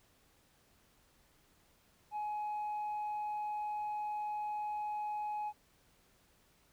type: tone with tanh clipping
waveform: sine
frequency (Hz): 841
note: G#5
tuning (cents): +22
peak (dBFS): -36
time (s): 2.11-5.53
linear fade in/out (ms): 50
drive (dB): 1
effects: pink hiss -69 dBFS RMS until 6.72 s